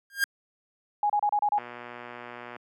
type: tone with exponential growth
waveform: 45% pulse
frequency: 1611 Hz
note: G6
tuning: 47 cents sharp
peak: -18 dBFS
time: 0.1-0.24 s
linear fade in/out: 1 ms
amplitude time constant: 29 ms
type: tone bursts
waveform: sine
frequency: 829 Hz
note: G#5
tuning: 3 cents flat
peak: -21 dBFS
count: 6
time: 1.03-1.586 s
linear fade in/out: 2 ms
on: 66 ms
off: 32 ms
type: click train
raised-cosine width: 0.5 ms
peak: -25 dBFS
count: 120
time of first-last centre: 1.58-2.563 s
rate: 121 Hz
effects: high-pass 200 Hz 12 dB/octave